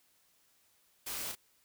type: noise with echo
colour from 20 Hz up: white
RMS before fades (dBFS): -40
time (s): 1.06-1.32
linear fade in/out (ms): 10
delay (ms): 34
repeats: 1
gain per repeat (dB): -5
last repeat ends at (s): 1.354
effects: white hiss -70 dBFS RMS until 1.64 s